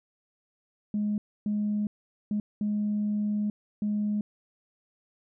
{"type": "tone bursts at uneven times", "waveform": "sine", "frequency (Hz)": 208.9, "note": "G#3", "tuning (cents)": 10, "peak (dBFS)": -24, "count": 5, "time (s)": [[0.94, 1.18], [1.46, 1.87], [2.31, 2.4], [2.61, 3.5], [3.82, 4.21]], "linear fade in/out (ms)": 2, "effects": ["tanh soft clip ceiling -21 dBFS"]}